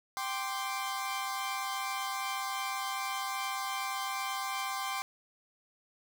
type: chord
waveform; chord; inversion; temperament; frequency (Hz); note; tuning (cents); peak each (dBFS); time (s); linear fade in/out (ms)
sawtooth; G suspended fourth; none; equal; 784 / 1046.5 / 1174.7; G5 / C6 / D6; 0 / 0 / 0; -34 / -33 / -36; 0.17-5.02; 0
effects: none